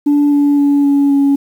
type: tone with pitch steps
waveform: sine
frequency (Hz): 290 / 287.3 / 284.7 / 282.1 / 279.5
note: D4 / D4 / C#4 / C#4 / C#4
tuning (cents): -22 / -38 / +46 / +30 / +14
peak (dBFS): -6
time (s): 0.06-1.36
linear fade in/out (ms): 10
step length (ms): 260
effects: tanh soft clip ceiling -6 dBFS + 7-bit